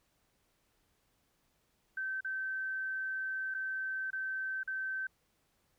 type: tone with dropouts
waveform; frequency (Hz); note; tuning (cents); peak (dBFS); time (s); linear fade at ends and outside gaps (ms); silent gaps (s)
sine; 1545; G6; -26; -34; 1.97-5.07; 5; 2.207-2.246 / 3.542-3.546 / 4.105-4.13 / 4.633-4.675
effects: pink hiss -75 dBFS RMS until 5.78 s